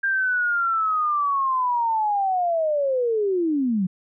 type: linear sweep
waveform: sine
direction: down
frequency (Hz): 1600 to 175.4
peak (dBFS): -19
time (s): 0.03-3.87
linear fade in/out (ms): 10
effects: none